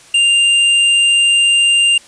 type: tone with hard clipping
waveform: sine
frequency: 2794 Hz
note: F7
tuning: in tune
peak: -10 dBFS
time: 0.14-1.98 s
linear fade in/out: 5 ms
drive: 11 dB
effects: white hiss -42 dBFS RMS until 2.07 s + resampled to 22050 Hz